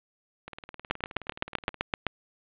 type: two click trains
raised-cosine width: 0.3 ms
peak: -24 / -9 dBFS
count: 25 / 10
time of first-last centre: 0.48-1.743 / 0.91-2.067 s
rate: 19 / 7.78 Hz
effects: resampled to 8000 Hz + 7-bit